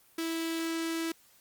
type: tone with notch filter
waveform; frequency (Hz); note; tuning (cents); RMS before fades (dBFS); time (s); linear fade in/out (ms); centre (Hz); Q
sawtooth; 328.2; E4; -8; -33; 0.18-1.12; 5; 760; 0.86
effects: white hiss -62 dBFS RMS until 1.4 s + Opus 24 kbps